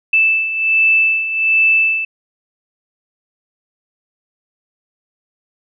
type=beating tone pair; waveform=sine; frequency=2637 / 2638.3 Hz; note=E7 / E7; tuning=0 / +1 cents; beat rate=1.3 Hz; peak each=-18 / -12 dBFS; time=0.13-2.05 s; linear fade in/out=5 ms; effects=none